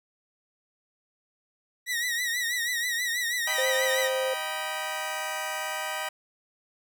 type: tone with vibrato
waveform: sawtooth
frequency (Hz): 1917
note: A#6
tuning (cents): +48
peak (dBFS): -23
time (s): 1.86-4.1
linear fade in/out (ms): 50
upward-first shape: triangle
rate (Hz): 6.2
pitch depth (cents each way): 89
type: chord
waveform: 15% pulse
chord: Eb augmented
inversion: none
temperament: just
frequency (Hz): 622.3 / 777.8 / 972.3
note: Eb5 / G5 / B5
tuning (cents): 0 / -14 / -27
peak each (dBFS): -28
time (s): 3.47-6.09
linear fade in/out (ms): 5
type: tone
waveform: sine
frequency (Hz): 523.3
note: C5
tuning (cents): 0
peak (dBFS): -26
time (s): 3.58-4.34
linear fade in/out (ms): 5
effects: none